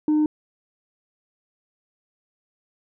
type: tone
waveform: sine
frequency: 304.3 Hz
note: D#4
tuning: 38 cents flat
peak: -14 dBFS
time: 0.08-0.26 s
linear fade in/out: 2 ms
effects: tanh soft clip ceiling -15 dBFS